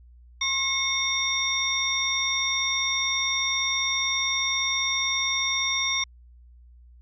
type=tone cluster; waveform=sine; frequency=1065 / 2171 / 3635 / 5620 Hz; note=C6 / C#7 / A#7 / F8; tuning=+30 / -37 / -44 / +10 cents; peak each=-33 / -27 / -27 / -29 dBFS; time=0.41-6.04 s; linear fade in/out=5 ms; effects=added 60 Hz sine -48 dBFS peak until 7.01 s